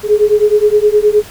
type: beating tone pair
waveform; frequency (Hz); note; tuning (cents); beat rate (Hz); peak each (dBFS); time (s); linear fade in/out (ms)
sine; 415.3 / 424.9; G#4 / G#4; 0 / +40; 9.6; -10; 0.03-1.24; 50
effects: pink hiss -34 dBFS RMS until 1.3 s